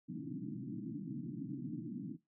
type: band-pass noise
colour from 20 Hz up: white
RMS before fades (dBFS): -43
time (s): 0.08-2.17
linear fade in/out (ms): 20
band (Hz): 120 to 320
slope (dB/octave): 96
effects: noise-tail reverb RT60 0.2 s tail -19 dB re dry